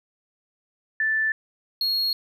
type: tone pair in turn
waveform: sine / triangle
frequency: 1760 / 4299 Hz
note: A6 / C8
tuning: 0 / +46 cents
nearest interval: octave + minor third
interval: 1546 cents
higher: second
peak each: -20 dBFS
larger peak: neither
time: 1-1.32 / 1.81-2.13 s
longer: neither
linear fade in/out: 2 ms
effects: none